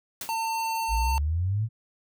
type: noise with exponential decay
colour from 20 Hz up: white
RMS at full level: -32 dBFS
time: 0.21-0.43 s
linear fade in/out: 2 ms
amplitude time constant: 46 ms
type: tone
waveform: square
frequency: 901 Hz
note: A5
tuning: 41 cents sharp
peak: -27 dBFS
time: 0.29-1.18 s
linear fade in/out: 0 ms
type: exponential sweep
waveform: sine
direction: up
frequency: 51.91 to 116.54 Hz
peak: -23 dBFS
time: 0.88-1.69 s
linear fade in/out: 50 ms
effects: none